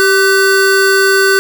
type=tone pair together; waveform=square; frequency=390 / 1509.5 Hz; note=G4 / F#6; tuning=-9 / +34 cents; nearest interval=octave + major seventh; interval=2343 cents; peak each=-11 dBFS; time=0-1.39 s; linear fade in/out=0 ms; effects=none